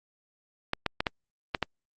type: clicks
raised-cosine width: 0.3 ms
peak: -10 dBFS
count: 6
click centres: 0.734 / 0.863 / 1.005 / 1.068 / 1.548 / 1.627 s
effects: Opus 48 kbps